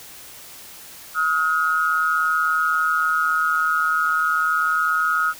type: tone pair together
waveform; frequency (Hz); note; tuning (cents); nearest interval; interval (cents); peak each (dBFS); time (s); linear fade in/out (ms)
sine; 1271.7 / 1432; D#6 / F6; +37 / +43; major second; 206; -20; 1.14-5.34; 50
effects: white hiss -41 dBFS RMS until 5.39 s